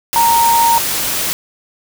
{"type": "tone in noise", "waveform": "sine", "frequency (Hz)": 929, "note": "A#5", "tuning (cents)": -6, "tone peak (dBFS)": -9, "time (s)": [0.16, 0.78], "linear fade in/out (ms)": 0, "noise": "white", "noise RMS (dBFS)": -18, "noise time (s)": [0.13, 1.33], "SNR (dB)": 6, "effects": []}